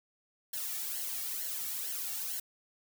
blue noise with flanger, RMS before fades -37 dBFS, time 0.53-2.4 s, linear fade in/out 5 ms, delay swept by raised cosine 0.81 to 2.01 ms, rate 2.2 Hz, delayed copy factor -0.75, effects none

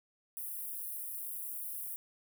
white high-pass noise, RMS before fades -41 dBFS, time 0.37-1.96 s, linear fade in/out 0 ms, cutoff 9700 Hz, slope 48 dB/octave, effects none

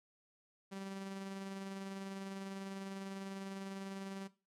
sawtooth tone with tremolo, 194.4 Hz, G3, 14 cents flat, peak -38 dBFS, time 0.71-4.28 s, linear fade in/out 20 ms, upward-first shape triangle, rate 20 Hz, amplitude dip 40%, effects noise-tail reverb RT60 0.3 s tail -17 dB re dry + low-pass 10000 Hz 12 dB/octave

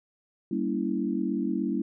sine chord, G diminished seventh, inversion none, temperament equal with one note detuned, 196 / 233.1 / 282.8 / 329.6 Hz, G3 / Bb3 / Db4 / Fb4, 0 / 0 / +35 / 0 cents, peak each -31 dBFS, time 0.51-1.82 s, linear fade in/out 5 ms, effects none

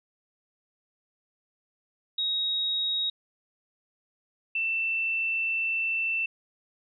sine tone pair in turn, 3780 / 2673 Hz, A#7 / E7, +23 / +23 cents, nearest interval tritone, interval 600 cents, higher first, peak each -25 / -25 dBFS, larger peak neither, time 2.18-3.1 / 4.55-6.26 s, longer second, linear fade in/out 5 ms, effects none

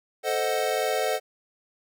square chord, A diminished seventh, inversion none, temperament equal with one note detuned, 440 / 523.3 / 625.1 / 740 Hz, A4 / C5 / Eb5 / Gb5, 0 / 0 / +8 / 0 cents, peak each -30 dBFS, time 0.23-1.2 s, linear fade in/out 50 ms, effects none

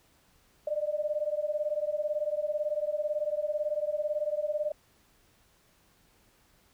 sine beating tone pair, 592 / 610 Hz, D5 / D#5, +14 / -34 cents, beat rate 18 Hz, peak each -31 dBFS, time 0.67-4.72 s, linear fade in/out 5 ms, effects pink hiss -65 dBFS RMS until 6.73 s

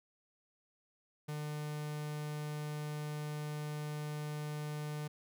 45% pulse tone, 150 Hz, D3, 37 cents sharp, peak -38 dBFS, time 1.28-5.08 s, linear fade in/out 10 ms, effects none

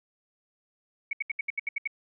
sine tone bursts, 2232 Hz, C#7, 11 cents sharp, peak -26 dBFS, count 9, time 1.11-1.875 s, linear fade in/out 5 ms, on 21 ms, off 72 ms, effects none

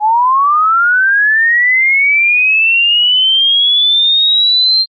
sine linear sweep, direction up, 829 to 4186 Hz, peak -7 dBFS, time 0-4.86 s, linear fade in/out 50 ms, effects Opus 24 kbps

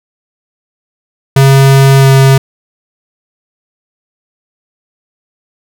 square tone with pitch glide, 136 to 134.83 Hz, C#3 to C#3, -33 to -48 cents, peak -3 dBFS, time 1.36-2.38 s, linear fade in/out 5 ms, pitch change -15 cents, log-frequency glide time 1.99-2.06 s, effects none

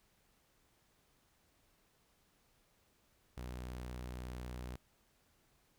sawtooth tone, 61.74 Hz, B1, in tune, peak -39 dBFS, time 3.37-4.76 s, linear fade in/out 5 ms, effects pink hiss -73 dBFS RMS until 5.78 s

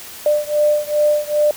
sine beating tone pair, 595 / 597.5 Hz, D5 / D5, +22 / +30 cents, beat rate 2.5 Hz, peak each -16 / -17 dBFS, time 0.26-1.51 s, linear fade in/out 2 ms, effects white hiss -35 dBFS RMS until 1.56 s

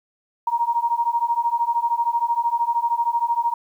sine beating tone pair, 932.3 / 945.3 Hz, A#5 / A#5, 0 / +24 cents, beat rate 13 Hz, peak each -22 / -21 dBFS, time 0.47-3.54 s, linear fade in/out 5 ms, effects 9-bit

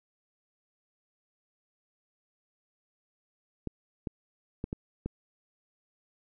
clicks, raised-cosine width 3 ms, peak -20 dBFS, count 5, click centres 3.673 / 4.072 / 4.641 / 4.729 / 5.06 s, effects none

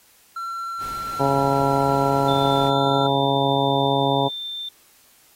triangle tone, 1357 Hz, E6, 50 cents sharp, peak -25 dBFS, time 0.36-3.07 s, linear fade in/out 5 ms
pink noise, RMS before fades -40 dBFS, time 0.78-2.72 s, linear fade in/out 50 ms
harmonic tone, 138.2 Hz, C#3, 5 cents flat, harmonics 1 / 2 / 3 / 4 / 5 / 6 / 7, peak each -25 / -25 / -25 / -25 / -25 / -25 / -25 dBFS, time 1.19-4.29 s, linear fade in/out 20 ms
sine tone with pitch glide, 3547 to 3574 Hz, A7 to A7, +13 to +26 cents, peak -28 dBFS, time 2.28-4.69 s, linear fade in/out 5 ms, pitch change +13 cents, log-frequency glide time 2.65-2.88 s
effects white hiss -55 dBFS RMS until 5.35 s + AAC 48 kbps

